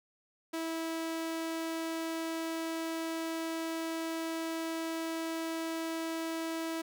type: tone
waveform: sawtooth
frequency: 326.4 Hz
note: E4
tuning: 17 cents flat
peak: -30 dBFS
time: 0.53-6.82 s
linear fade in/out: 10 ms
effects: none